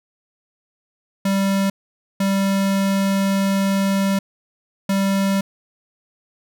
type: tone bursts at uneven times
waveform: square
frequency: 195.6 Hz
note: G3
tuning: 4 cents flat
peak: -17 dBFS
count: 3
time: 1.25-1.7 / 2.2-4.19 / 4.89-5.41 s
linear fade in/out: 5 ms
effects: none